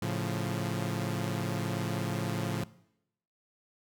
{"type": "chord", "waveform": "sawtooth", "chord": "A augmented", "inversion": "none", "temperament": "equal", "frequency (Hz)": [110, 138.59, 174.61], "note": ["A2", "C#3", "E#3"], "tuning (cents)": [0, 0, 0], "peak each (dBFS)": [-30, -32, -31], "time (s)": [0.02, 2.64], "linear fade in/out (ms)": 5, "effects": ["noise-tail reverb RT60 0.8 s tail -20 dB re dry"]}